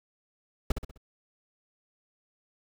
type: noise with echo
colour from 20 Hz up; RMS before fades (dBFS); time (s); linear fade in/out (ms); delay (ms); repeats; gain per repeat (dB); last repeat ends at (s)
brown; -23; 0.7-0.72; 5; 64; 4; -7; 0.976
effects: none